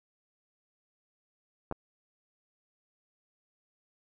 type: clicks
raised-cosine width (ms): 1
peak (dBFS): -21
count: 2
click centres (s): 1.713 / 1.724
effects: none